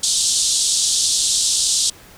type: band-pass noise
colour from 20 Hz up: white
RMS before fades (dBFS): -18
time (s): 0.03-1.9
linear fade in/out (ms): 5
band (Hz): 3400 to 9000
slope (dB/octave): 48
effects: pink hiss -44 dBFS RMS until 2.17 s